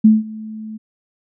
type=tone with ADSR envelope; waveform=sine; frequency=217.5 Hz; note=A3; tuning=20 cents flat; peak=-4 dBFS; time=0.04-0.78 s; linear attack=10 ms; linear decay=180 ms; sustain=-23 dB; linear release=19 ms; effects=none